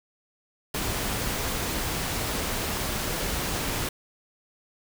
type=noise; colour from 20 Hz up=pink; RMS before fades=-29 dBFS; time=0.74-3.89 s; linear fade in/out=5 ms; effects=none